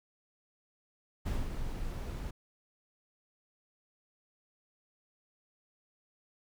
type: noise with ADSR envelope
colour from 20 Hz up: brown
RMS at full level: -31 dBFS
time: 1.25-2.31 s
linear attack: 19 ms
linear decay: 210 ms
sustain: -6 dB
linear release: 10 ms
effects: none